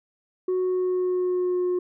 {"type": "tone with pitch glide", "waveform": "sine", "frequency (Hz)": [368.7, 359.9], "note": ["F#4", "F#4"], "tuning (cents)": [-6, -48], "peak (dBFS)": -19, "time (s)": [0.48, 1.79], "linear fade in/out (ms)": 5, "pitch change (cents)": -42, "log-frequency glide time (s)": [0.59, 1.65], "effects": ["tanh soft clip ceiling -20 dBFS"]}